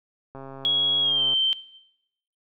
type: click train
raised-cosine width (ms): 1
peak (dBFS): -26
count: 134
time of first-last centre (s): 0.35-1.335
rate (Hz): 135
type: tone with pitch glide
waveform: sine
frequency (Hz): 3322 to 3117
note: G#7 to G7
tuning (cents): 0 to -11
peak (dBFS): -19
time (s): 0.65-1.53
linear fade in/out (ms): 0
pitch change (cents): -111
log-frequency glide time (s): 1.01-1.23
effects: noise-tail reverb RT60 0.9 s tail -20 dB re dry